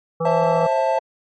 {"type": "harmonic tone", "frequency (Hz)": 164.81, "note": "E3", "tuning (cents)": 0, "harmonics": [1, 3, 5, 7, 8], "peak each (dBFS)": [-25, -21, -30, -29, -37], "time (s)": [0.2, 0.67], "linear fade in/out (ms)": 10}
{"type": "chord", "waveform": "triangle", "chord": "A minor", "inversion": "first", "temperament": "equal with one note detuned", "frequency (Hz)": [532.1, 659.3, 880], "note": ["C5", "E5", "A5"], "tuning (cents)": [29, 0, 0], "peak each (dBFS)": -19, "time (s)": [0.25, 0.99], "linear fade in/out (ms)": 5}
{"effects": ["MP3 32 kbps"]}